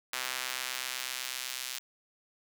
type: tone with high-pass filter sweep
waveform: sawtooth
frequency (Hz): 128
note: C3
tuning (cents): -38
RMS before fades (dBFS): -37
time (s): 0.13-1.79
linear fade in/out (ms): 2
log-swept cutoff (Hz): 1600 to 3300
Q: 0.71
effects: none